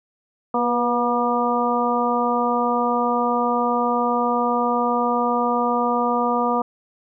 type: harmonic tone with a mistuned harmonic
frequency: 240 Hz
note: B3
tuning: 49 cents flat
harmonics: 1 / 2 / 3 / 4 / 5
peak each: -24 / -24 / -24 / -24 / -24 dBFS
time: 0.54-6.62 s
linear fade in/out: 5 ms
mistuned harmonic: 2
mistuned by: +27 cents
effects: none